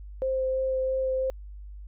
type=tone with vibrato; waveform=sine; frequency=523.3 Hz; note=C5; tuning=in tune; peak=-24 dBFS; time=0.22-1.3 s; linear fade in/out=0 ms; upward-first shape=sine; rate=3 Hz; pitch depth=9 cents each way; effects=added 50 Hz sine -39 dBFS peak until 1.87 s